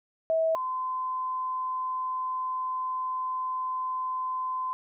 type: tone pair in turn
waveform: sine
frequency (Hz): 647 / 1027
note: E5 / C6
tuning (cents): -32 / -33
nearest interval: minor sixth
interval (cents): 799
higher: second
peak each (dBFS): -22 / -28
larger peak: first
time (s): 0.3-0.55 / 0.55-4.73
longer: second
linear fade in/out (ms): 0
effects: none